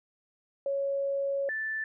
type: tone pair in turn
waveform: sine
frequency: 554.4 / 1760.1 Hz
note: C#5 / A6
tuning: 0 / 0 cents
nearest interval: octave + minor sixth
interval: 2000 cents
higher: second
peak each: -27 / -30 dBFS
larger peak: first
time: 0.66-1.49 / 1.49-1.84 s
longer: first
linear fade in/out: 2 ms
effects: none